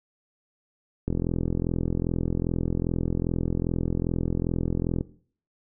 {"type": "click train", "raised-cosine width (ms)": 3, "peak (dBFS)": -13, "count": 168, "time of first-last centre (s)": [1.08, 5.009], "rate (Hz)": 42.5, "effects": ["noise-tail reverb RT60 0.5 s tail -18 dB re dry"]}